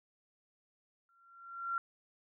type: tone with exponential growth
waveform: sine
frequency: 1372 Hz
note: F6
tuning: 31 cents flat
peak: -30 dBFS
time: 1.09-1.78 s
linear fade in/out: 1 ms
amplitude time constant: 150 ms
effects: none